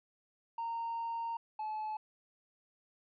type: tone pair in turn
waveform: triangle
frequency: 923 / 861.3 Hz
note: A#5 / A5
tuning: -17 / -37 cents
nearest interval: minor second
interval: 120 cents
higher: first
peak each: -32 / -33 dBFS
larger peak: first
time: 0.58-1.37 / 1.59-1.97 s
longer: first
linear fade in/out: 5 ms
effects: tanh soft clip ceiling -31 dBFS + resampled to 11025 Hz